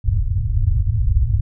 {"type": "low-pass noise", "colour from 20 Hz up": "white", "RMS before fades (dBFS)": -17, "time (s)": [0.04, 1.41], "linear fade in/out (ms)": 10, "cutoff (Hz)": 110, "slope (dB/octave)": 48, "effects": []}